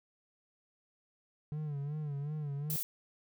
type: tone with vibrato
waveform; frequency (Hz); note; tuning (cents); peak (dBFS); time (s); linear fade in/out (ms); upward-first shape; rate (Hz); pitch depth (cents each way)
triangle; 146.83; D3; 0; -33; 1.52-2.76; 0; sine; 2.7; 84
type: noise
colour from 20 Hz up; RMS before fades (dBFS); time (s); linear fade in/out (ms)
violet; -36; 2.7-2.83; 0
effects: none